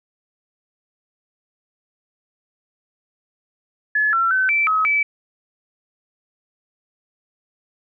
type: tone with pitch steps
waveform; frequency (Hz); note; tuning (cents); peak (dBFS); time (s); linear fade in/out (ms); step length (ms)
sine; 1711 / 1352 / 1525 / 2330 / 1277 / 2305; A6 / E6 / G6 / D7 / D#6 / D7; -49 / +43 / -48 / -14 / +45 / -33; -15; 3.95-5.03; 5; 180
effects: none